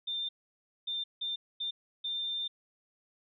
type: tone bursts at uneven times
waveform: sine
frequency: 3594 Hz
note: A7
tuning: 36 cents sharp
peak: -32 dBFS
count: 5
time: 0.07-0.29 / 0.87-1.04 / 1.21-1.36 / 1.6-1.71 / 2.04-2.48 s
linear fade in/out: 10 ms
effects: none